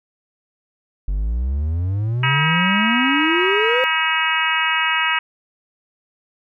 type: exponential sweep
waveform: triangle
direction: up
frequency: 46.25 to 523.3 Hz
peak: -16 dBFS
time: 1.08-3.84 s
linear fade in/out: 0 ms
type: harmonic tone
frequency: 320 Hz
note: D#4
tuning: 49 cents sharp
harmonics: 3 / 4 / 5 / 6 / 7 / 8 / 9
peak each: -24 / -24 / -24 / -24 / -24 / -24 / -24 dBFS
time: 2.23-5.19 s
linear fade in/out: 5 ms
effects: none